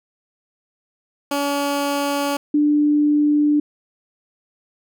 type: tone pair in turn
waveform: 15% pulse / sine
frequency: 284.1 / 295.9 Hz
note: C#4 / D4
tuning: +43 / +13 cents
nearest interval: minor second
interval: 70 cents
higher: second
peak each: -13 dBFS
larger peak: neither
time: 1.31-2.37 / 2.54-3.6 s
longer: neither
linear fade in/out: 5 ms
effects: none